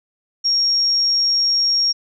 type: tone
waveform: sine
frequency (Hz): 5570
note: F8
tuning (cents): -5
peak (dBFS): -14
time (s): 0.44-1.93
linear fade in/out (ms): 20
effects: none